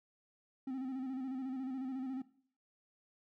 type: tone with vibrato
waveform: triangle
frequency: 261.7 Hz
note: C4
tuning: in tune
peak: -35 dBFS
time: 0.67-2.22 s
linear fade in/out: 5 ms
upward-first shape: square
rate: 14 Hz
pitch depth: 44 cents each way
effects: noise-tail reverb RT60 0.5 s tail -17 dB re dry